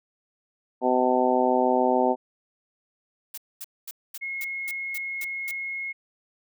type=harmonic tone; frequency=126.8 Hz; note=B2; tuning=46 cents sharp; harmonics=2 / 3 / 4 / 5 / 6 / 7; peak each=-26 / -26 / -26 / -26 / -26 / -26 dBFS; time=0.81-2.16 s; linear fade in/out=50 ms
type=noise bursts; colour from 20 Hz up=blue; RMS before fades=-36 dBFS; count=9; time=3.34-5.513 s; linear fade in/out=5 ms; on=37 ms; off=230 ms
type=tone; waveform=sine; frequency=2164 Hz; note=C#7; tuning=42 cents flat; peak=-29 dBFS; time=4.21-5.93 s; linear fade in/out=20 ms
effects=none